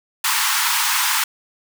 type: high-pass noise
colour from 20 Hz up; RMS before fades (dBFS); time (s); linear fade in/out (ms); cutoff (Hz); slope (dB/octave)
pink; -19; 0.24-1.24; 5; 860; 96
effects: none